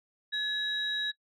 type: tone pair together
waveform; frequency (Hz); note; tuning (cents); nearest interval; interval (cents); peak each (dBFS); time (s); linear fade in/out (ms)
sine; 1700 / 3842; G#6 / B7; +40 / -48; octave + major second; 1412; -32 / -30; 0.32-1.12; 20
effects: noise-tail reverb RT60 0.1 s tail -23 dB re dry + tanh soft clip ceiling -21 dBFS